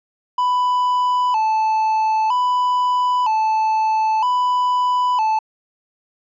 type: tone with vibrato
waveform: triangle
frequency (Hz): 932.3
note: A#5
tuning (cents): 0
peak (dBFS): -13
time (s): 0.38-5.39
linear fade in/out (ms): 5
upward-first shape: square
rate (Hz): 0.52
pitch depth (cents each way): 110
effects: resampled to 16000 Hz